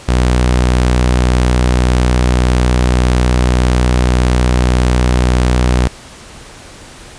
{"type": "tone", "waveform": "sawtooth", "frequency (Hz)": 61.74, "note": "B1", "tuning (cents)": 0, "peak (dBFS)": -5, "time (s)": [0.08, 5.88], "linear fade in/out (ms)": 10, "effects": ["pink hiss -35 dBFS RMS until 7.18 s", "resampled to 22050 Hz"]}